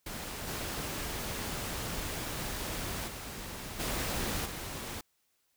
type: noise with level steps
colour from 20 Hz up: pink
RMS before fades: -40 / -37 / -42 / -34 / -40 dBFS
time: 0.06-5.01 s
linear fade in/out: 5 ms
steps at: 0.47 / 3.07 / 3.79 / 4.45 s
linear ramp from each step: 10 ms
effects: white hiss -75 dBFS RMS until 5.56 s